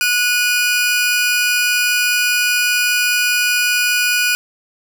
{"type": "tone pair together", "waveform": "sawtooth", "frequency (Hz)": [1463, 2460], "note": ["F#6", "D#7"], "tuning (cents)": [-20, -20], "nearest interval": "major sixth", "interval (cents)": 900, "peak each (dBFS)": -13, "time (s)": [0.01, 4.35], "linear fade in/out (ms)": 0, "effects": []}